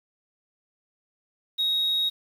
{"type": "tone", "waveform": "sine", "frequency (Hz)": 3774, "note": "A#7", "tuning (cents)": 21, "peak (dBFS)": -20, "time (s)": [1.58, 2.1], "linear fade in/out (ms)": 20, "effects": ["tanh soft clip ceiling -19 dBFS", "8-bit"]}